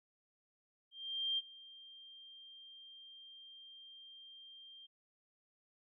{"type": "tone with ADSR envelope", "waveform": "sine", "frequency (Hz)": 3180, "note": "G7", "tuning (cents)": 24, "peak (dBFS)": -32, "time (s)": [0.91, 4.87], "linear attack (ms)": 470, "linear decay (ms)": 30, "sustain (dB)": -21, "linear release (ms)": 17, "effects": []}